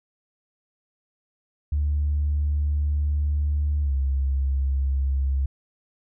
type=tone with pitch glide; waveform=sine; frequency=73.42 to 67.72 Hz; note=D2 to C#2; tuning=0 to -40 cents; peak=-19 dBFS; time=1.72-5.46 s; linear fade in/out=5 ms; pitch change=-140 cents; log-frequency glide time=3.82-3.93 s; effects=tanh soft clip ceiling -16 dBFS